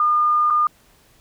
sine tone with dropouts, 1213 Hz, D#6, 44 cents flat, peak -14 dBFS, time 0-0.67 s, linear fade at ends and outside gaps 2 ms, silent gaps 0.502-0.506 s, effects pink hiss -55 dBFS RMS until 1.2 s

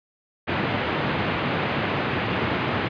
pink band-pass noise, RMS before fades -25 dBFS, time 0.47-2.89 s, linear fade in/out 20 ms, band 100 to 3000 Hz, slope 24 dB/octave, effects resampled to 11025 Hz

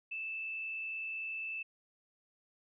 sine tone with frequency modulation, 2637 Hz, E7, in tune, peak -37 dBFS, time 0.11-1.63 s, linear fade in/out 10 ms, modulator 70.3 Hz, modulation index 0.52, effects none

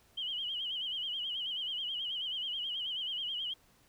sine tone with vibrato, 3060 Hz, G7, 42 cents flat, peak -34 dBFS, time 0.17-3.54 s, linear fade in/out 10 ms, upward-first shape sine, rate 9.3 Hz, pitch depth 100 cents each way, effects pink hiss -66 dBFS RMS until 3.88 s

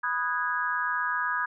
sine chord, G# minor seventh, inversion first, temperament equal with one note detuned, 987.8 / 1244.5 / 1480 / 1647.8 Hz, B5 / D#6 / F#6 / G#6, 0 / 0 / 0 / -14 cents, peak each -32 / -31 / -34 / -29 dBFS, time 0.03-1.46 s, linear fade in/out 10 ms, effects none

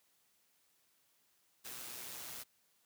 white noise with amplitude modulation, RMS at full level -45 dBFS, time 1.64-2.44 s, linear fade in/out 20 ms, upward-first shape sine, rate 124 Hz, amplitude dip 40%, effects white hiss -74 dBFS RMS until 2.85 s + high-pass 80 Hz 12 dB/octave

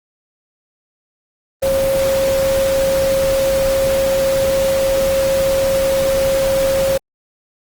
sine tone in noise, 540 Hz, C#5, 45 cents flat, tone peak -13 dBFS, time 1.62-6.98 s, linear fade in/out 10 ms, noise pink, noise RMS -24 dBFS, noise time 1.62-6.98 s, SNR +8 dB, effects Opus 24 kbps

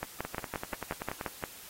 two click trains, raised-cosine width 0.5 ms, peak -18 / -21 dBFS, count 9 / 11, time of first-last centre 0.03-1.438 / 0.25-1.212 s, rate 5.68 / 10.4 Hz, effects white hiss -49 dBFS RMS until 1.69 s + AAC 48 kbps

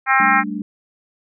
harmonic tone, 266.5 Hz, C4, 32 cents sharp, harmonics 3 / 4 / 5 / 6 / 7 / 8 / 9, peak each -18 / -21 / -17 / -20 / -19 / -22 / -25 dBFS, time 0.06-0.44 s, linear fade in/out 50 ms
sine chord, G suspended second, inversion none, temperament just, 196 / 220.5 / 294 Hz, G3 / A3 / D4, 0 / +4 / +2 cents, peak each -27 dBFS, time 0.2-0.62 s, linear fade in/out 2 ms
effects none

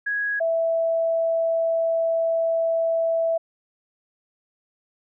sine tone pair in turn, 1661.2 / 659.2 Hz, G#6 / E5, 0 / 0 cents, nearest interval octave + major third, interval 1600 cents, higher first, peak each -22 / -19 dBFS, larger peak second, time 0.06-0.4 / 0.4-3.38 s, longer second, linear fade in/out 10 ms, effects none

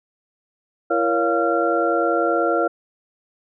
sine tone cluster, 336.2 / 471.7 / 562 / 699 / 1374 Hz, E4 / A#4 / C#5 / F5 / F6, +34 / +20 / +24 / +1 / -29 cents, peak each -23 dBFS, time 0.9-2.68 s, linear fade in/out 10 ms, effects none

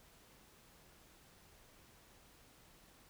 silence, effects pink hiss -64 dBFS RMS until 3.09 s

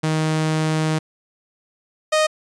sawtooth tone pair in turn, 156.9 / 620.2 Hz, D#3 / D#5, +15 / -6 cents, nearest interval 2 octaves, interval 2379 cents, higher second, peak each -14 / -11 dBFS, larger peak second, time 0.03-0.99 / 2.12-2.27 s, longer first, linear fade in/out 10 ms, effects resampled to 22050 Hz

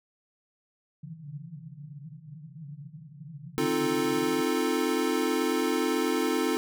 pink band-pass noise, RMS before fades -43 dBFS, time 1.03-4.41 s, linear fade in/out 5 ms, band 140 to 160 Hz, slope 96 dB/octave
square chord, F dominant seventh, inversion second, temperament equal, 261.6 / 311.1 / 349.2 / 440 Hz, C4 / Eb4 / F4 / A4, 0 / 0 / 0 / 0 cents, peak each -31 dBFS, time 3.58-6.57 s, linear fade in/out 0 ms
effects none

